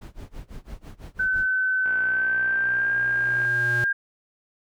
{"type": "noise with tremolo", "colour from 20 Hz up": "brown", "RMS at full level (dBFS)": -36, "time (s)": [0.01, 1.47], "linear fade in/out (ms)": 10, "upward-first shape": "sine", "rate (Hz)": 6, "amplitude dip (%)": 95}
{"type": "tone with pitch glide", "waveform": "sine", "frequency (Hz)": [1521, 1606.8], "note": ["F#6", "G6"], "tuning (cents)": [47, 42], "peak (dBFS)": -20, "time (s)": [1.19, 3.93], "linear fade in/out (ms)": 10, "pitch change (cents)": 95, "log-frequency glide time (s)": [1.99, 2.95]}
{"type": "tone with exponential growth", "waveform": "square", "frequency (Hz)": 120, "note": "B2", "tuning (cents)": -49, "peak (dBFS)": -27, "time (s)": [1.81, 3.84], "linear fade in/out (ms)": 0, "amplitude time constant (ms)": 440}
{"type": "click train", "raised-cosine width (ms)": 0.5, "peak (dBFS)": -24, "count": 99, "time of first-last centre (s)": [1.86, 3.451], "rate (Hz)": 61.6}
{"effects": []}